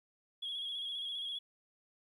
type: tone with vibrato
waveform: sine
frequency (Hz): 3322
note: G#7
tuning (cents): 0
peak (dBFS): -36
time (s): 0.42-1.39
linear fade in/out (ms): 10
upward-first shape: square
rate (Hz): 15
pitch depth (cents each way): 34
effects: tanh soft clip ceiling -33 dBFS + 12-bit